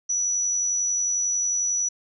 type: tone with amplitude modulation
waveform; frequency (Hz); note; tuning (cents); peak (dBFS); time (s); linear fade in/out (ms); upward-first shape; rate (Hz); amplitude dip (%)
sine; 5900; F#8; -6; -20; 0.09-1.89; 10; sine; 91.1; 30
effects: none